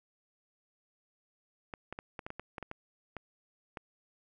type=clicks; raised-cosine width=0.5 ms; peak=-25 dBFS; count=12; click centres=1.738 / 1.926 / 1.989 / 2.192 / 2.265 / 2.304 / 2.396 / 2.582 / 2.627 / 2.714 / 3.167 / 3.772 s; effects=none